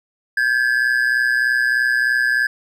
triangle ring-modulated tone, 1644 Hz, G#6, 18 cents flat, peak -10 dBFS, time 0.37-2.47 s, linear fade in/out 5 ms, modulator 61.6 Hz, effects none

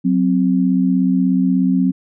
sine tone pair together, 185 / 261.6 Hz, F#3 / C4, 0 / 0 cents, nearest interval tritone, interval 600 cents, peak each -15 dBFS, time 0.04-1.92 s, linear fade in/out 20 ms, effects none

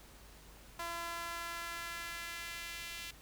sawtooth tone with high-pass filter sweep, 339.2 Hz, E4, 50 cents sharp, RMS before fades -43 dBFS, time 0.79-3.11 s, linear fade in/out 5 ms, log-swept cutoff 930 to 2600 Hz, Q 1.5, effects added 50 Hz sine -58 dBFS peak until 3.21 s + pink hiss -58 dBFS RMS until 3.21 s

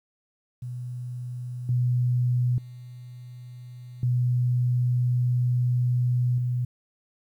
sine tone with level steps, 123.47 Hz, B2, in tune, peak -31 / -20 / -39 / -20 / -23 dBFS, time 0.62-6.65 s, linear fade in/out 5 ms, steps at 1.69 / 2.58 / 4.03 / 6.38 s, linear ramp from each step 2 ms, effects 10-bit

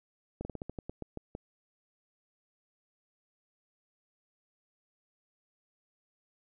slowing click train, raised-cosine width 2 ms, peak -25 dBFS, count 11, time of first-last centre 0.41-1.351 s, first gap 40 ms, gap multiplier 1.18, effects none

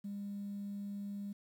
sine tone, 201.6 Hz, G3, 49 cents sharp, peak -38 dBFS, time 0.04-1.33 s, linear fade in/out 10 ms, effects tanh soft clip ceiling -36 dBFS + 11-bit

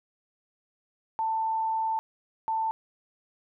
sine tone pair in turn, 889 / 889 Hz, A5 / A5, +18 / +18 cents, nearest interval unison, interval 0 cents, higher neither, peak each -25 dBFS, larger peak neither, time 1.19-1.99 / 2.48-2.71 s, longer first, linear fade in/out 0 ms, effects none

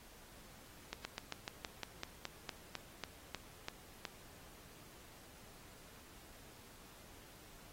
slowing click train, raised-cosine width 0.2 ms, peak -22 dBFS, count 15, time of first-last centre 0.93-4.052 s, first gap 120 ms, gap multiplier 1.09, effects pink hiss -59 dBFS RMS until 7.72 s + AAC 48 kbps

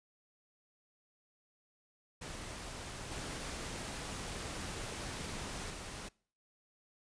pink noise with level steps, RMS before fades -45 / -42 / -45 dBFS, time 2.21-6.09 s, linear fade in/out 10 ms, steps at 3.11 / 5.7 s, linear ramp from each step 2 ms, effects noise-tail reverb RT60 0.5 s tail -25 dB re dry + resampled to 22050 Hz

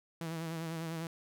sawtooth tone with vibrato, 163.6 Hz, E3, 13 cents flat, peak -33 dBFS, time 0.21-1.07 s, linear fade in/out 2 ms, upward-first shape sine, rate 10 Hz, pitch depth 42 cents each way, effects none

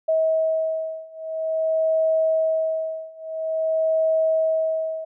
sine beating tone pair, 640 / 640.49 Hz, D#5 / E5, +49 / -50 cents, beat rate 0.49 Hz, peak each -23 / -22 dBFS, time 0.08-5.05 s, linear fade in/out 10 ms, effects none

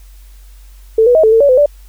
sine tone with pitch steps, 444.8 / 489 / 634 / 439.3 / 451.1 / 568 / 509 / 583 Hz, A4 / B4 / D#5 / A4 / A4 / C#5 / C5 / D5, +19 / -17 / +32 / -3 / +43 / +42 / -48 / -13 cents, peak -5 dBFS, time 0.98-1.66 s, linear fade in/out 5 ms, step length 85 ms, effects added 47 Hz sine -35 dBFS peak until 1.88 s + white hiss -50 dBFS RMS until 1.88 s

